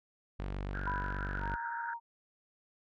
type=tone; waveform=sawtooth; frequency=48.31 Hz; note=G1; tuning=25 cents flat; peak=-32 dBFS; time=0.39-1.56 s; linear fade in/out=10 ms
type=band-pass noise; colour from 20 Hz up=white; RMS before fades=-42 dBFS; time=0.74-1.94 s; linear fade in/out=5 ms; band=1400 to 1600 Hz; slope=96 dB/octave
type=tone with exponential decay; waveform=sine; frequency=987.8 Hz; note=B5; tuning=in tune; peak=-32 dBFS; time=0.87-1.79 s; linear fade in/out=2 ms; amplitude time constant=200 ms
type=tone with vibrato; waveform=sine; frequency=932.3 Hz; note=A#5; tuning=in tune; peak=-37 dBFS; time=1.39-2 s; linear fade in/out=50 ms; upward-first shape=sine; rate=13 Hz; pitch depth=11 cents each way
effects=low-pass 3000 Hz 12 dB/octave